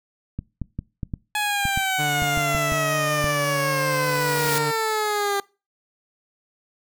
clicks, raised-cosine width 5 ms, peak -15 dBFS, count 12, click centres 0.39 / 0.617 / 0.79 / 1.032 / 1.138 / 1.654 / 1.775 / 2.222 / 2.374 / 2.549 / 2.721 / 3.243 s
15% pulse exponential sweep, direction down, 845 to 397.2 Hz, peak -15 dBFS, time 1.35-5.4 s, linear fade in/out 2 ms
sawtooth tone with vibrato, 146.83 Hz, D3, in tune, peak -22 dBFS, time 1.98-4.72 s, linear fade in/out 20 ms, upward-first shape sine, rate 5.4 Hz, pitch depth 18 cents each way
white noise with exponential growth, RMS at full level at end -25 dBFS, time 3.29-4.58 s, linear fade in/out 0 ms, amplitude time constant 280 ms
effects noise-tail reverb RT60 0.3 s tail -23 dB re dry

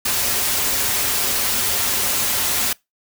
white noise with comb filter, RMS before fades -20 dBFS, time 0.05-2.73 s, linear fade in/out 5 ms, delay 6.2 ms, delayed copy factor -0.55, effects noise-tail reverb RT60 0.2 s tail -24 dB re dry

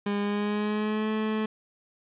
30% pulse tone with pitch glide, 203.5 to 216.8 Hz, G#3 to A3, -35 to -25 cents, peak -23 dBFS, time 0.06-1.46 s, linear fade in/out 5 ms, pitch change +110 cents, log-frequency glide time 0.2-1.1 s, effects resampled to 8000 Hz + 9-bit

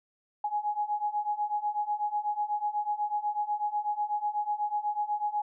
sine beating tone pair, 830.6 / 838.7 Hz, G#5 / G#5, 0 / +17 cents, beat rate 8.1 Hz, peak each -32 / -30 dBFS, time 0.44-5.42 s, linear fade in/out 5 ms, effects none

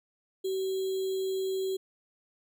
sine tone with sample-and-hold, 380.9 Hz, G4, 50 cents flat, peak -28 dBFS, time 0.44-1.77 s, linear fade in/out 10 ms, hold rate 3675 Hz, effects none

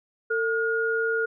sine tone pair together, 450.4 / 1429.9 Hz, A4 / F6, +40 / +40 cents, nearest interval octave + minor sixth, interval 2000 cents, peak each -25 dBFS, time 0.3-1.26 s, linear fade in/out 10 ms, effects none

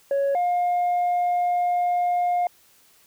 sine tone pair in turn, 556 / 709.7 Hz, C#5 / F5, +5 / +28 cents, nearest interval major third, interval 423 cents, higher second, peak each -17 dBFS, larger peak neither, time 0.11-0.35 / 0.35-2.47 s, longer second, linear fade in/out 2 ms, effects tanh soft clip ceiling -18 dBFS + white hiss -57 dBFS RMS until 3.06 s

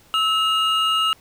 triangle tone pair together, 1300 / 2845 Hz, E6 / F7, -24 / +31 cents, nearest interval octave + major second, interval 1355 cents, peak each -18 dBFS, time 0.14-1.13 s, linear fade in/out 0 ms, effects pink hiss -53 dBFS RMS until 1.2 s

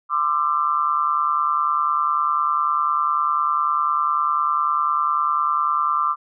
sine tone with amplitude modulation, 1186 Hz, D6, 17 cents sharp, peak -13 dBFS, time 0.09-6.16 s, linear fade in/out 50 ms, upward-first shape sine, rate 150 Hz, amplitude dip 95%, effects none

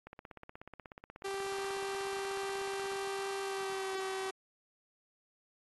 click train, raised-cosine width 0.5 ms, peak -32 dBFS, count 48, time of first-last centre 0.07-2.918 s, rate 16.5 Hz
sawtooth tone with pitch glide, 392 to 383 Hz, G4 to G4, 0 to -40 cents, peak -32 dBFS, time 1.24-4.31 s, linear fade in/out 10 ms, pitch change -40 cents, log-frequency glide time 3.4-3.95 s
effects AAC 32 kbps

